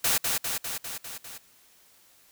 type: noise with echo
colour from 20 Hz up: white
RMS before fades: -24 dBFS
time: 0.04-0.18 s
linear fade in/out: 5 ms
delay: 200 ms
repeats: 6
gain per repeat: -3 dB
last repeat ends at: 1.38 s
effects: white hiss -59 dBFS RMS until 2.31 s